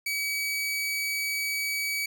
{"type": "tone", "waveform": "sawtooth", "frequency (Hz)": 2277, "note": "C#7", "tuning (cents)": 46, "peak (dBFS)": -24, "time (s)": [0.06, 2.06], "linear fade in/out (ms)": 5, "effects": []}